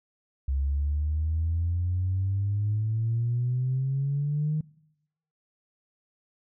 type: exponential sweep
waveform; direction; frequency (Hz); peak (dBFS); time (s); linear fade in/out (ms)
sine; up; 67 to 155.56; -23; 0.48-4.61; 5
effects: noise-tail reverb RT60 0.8 s tail -22 dB re dry + tanh soft clip ceiling -19 dBFS